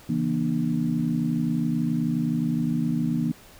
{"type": "tone cluster", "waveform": "sine", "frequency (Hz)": [138.9, 166.3, 238, 297.6], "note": ["C#3", "E3", "A#3", "D4"], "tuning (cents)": [4, 16, 36, 23], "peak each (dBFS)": [-33, -26, -25, -30], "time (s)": [0.09, 3.32], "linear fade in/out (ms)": 5, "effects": ["pink hiss -50 dBFS RMS until 3.59 s"]}